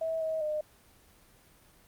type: tone with pitch steps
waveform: sine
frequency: 648 / 637 / 609 Hz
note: E5 / D#5 / D#5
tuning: -30 / +41 / -37 cents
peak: -29 dBFS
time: 0.01-0.61 s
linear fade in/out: 5 ms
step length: 200 ms
effects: pink hiss -60 dBFS RMS until 1.87 s + Opus 24 kbps